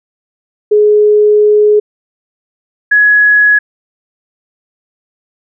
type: tone pair in turn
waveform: sine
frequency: 420.2 / 1680.8 Hz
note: G#4 / G#6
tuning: +20 / +20 cents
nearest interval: 2 octaves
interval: 2400 cents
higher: second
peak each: -4 dBFS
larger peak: neither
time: 0.71-1.8 / 2.91-3.59 s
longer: first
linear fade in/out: 10 ms
effects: none